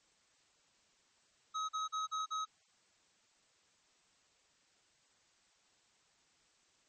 square tone bursts, 1274 Hz, D#6, 41 cents sharp, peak -36 dBFS, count 5, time 1.54-2.454 s, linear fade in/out 20 ms, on 150 ms, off 41 ms, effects white hiss -71 dBFS RMS until 6.88 s + MP3 32 kbps

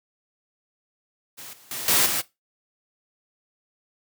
white noise with level steps, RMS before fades -40 / -52 / -32 / -19 / -25 dBFS, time 1.37-2.22 s, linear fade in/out 20 ms, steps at 1.53 / 1.71 / 1.88 / 2.06 s, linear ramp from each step 2 ms, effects noise-tail reverb RT60 0.2 s tail -18 dB re dry + high-pass 100 Hz 12 dB/octave

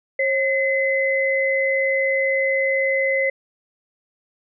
sine tone pair together, 540 / 2039 Hz, C#5 / C7, -45 / -45 cents, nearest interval octave + major seventh, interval 2300 cents, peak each -20 dBFS, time 0.19-3.3 s, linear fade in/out 5 ms, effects none

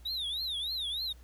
triangle tone with vibrato, 3729 Hz, A#7, in tune, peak -31 dBFS, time 0.05-1.13 s, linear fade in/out 10 ms, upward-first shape triangle, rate 3.3 Hz, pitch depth 240 cents each way, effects added 60 Hz sine -50 dBFS peak until 1.23 s + pink hiss -63 dBFS RMS until 1.23 s

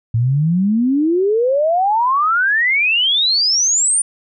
sine exponential sweep, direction up, 110.5 to 9397 Hz, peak -12 dBFS, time 0.14-4.02 s, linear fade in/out 5 ms, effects none

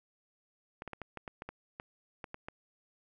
clicks, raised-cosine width 0.5 ms, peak -26 dBFS, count 12, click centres 0.821 / 0.877 / 0.933 / 1.017 / 1.173 / 1.278 / 1.421 / 1.49 / 1.799 / 2.242 / 2.344 / 2.485 s, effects none

